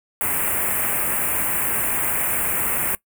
white band-stop noise, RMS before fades -22 dBFS, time 0.21-2.95 s, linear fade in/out 0 ms, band 2600 to 8400 Hz, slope 48 dB/octave, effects noise-tail reverb RT60 0.1 s tail -20 dB re dry

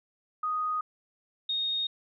sine tone pair in turn, 1244.5 / 3714 Hz, D#6 / A#7, 0 / -7 cents, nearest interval octave + perfect fifth, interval 1893 cents, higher second, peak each -27 dBFS, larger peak neither, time 0.43-0.81 / 1.49-1.87 s, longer neither, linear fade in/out 5 ms, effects none

